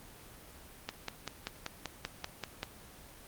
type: click train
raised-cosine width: 0.2 ms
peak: -18 dBFS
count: 10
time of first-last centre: 0.89-2.631 s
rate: 5.17 Hz
effects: pink hiss -53 dBFS RMS until 3.27 s + Opus 24 kbps